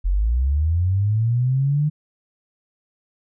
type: linear sweep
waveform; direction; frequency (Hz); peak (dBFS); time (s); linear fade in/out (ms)
sine; up; 42.3 to 152.7; -16; 0.04-1.9; 20
effects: none